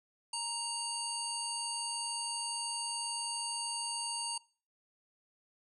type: harmonic tone with a mistuned harmonic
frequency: 933 Hz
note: A#5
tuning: 1 cent sharp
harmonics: 1 / 3 / 5 / 7 / 9 / 10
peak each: -41 / -44 / -39 / -49 / -43 / -42 dBFS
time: 0.33-4.38 s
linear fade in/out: 5 ms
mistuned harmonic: 5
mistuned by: -27 cents
effects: noise-tail reverb RT60 0.4 s tail -22 dB re dry